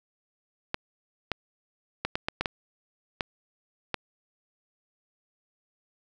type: clicks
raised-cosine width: 0.3 ms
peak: -11 dBFS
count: 9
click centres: 0.744 / 1.317 / 2.05 / 2.155 / 2.285 / 2.41 / 2.458 / 3.208 / 3.943 s
effects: none